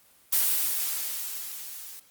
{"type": "noise with level ramp", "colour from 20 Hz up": "blue", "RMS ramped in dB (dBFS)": [-22, -43], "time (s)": [0.32, 2], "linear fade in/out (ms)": 10, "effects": ["white hiss -59 dBFS RMS until 2.1 s", "Opus 24 kbps"]}